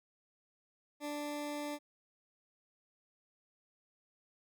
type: tone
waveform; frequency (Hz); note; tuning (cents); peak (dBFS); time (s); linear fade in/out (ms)
20% pulse; 293.7; D4; 0; -33; 1-1.79; 50
effects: none